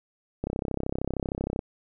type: click train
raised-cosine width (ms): 2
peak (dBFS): -15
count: 39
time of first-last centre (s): 0.44-1.592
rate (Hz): 33
effects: none